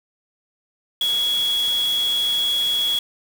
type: tone in noise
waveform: sine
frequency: 3345 Hz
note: G#7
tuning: 12 cents sharp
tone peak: -18 dBFS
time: 1.01-2.99 s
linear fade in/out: 2 ms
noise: white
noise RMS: -33 dBFS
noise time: 1.01-2.99 s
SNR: +12 dB
effects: none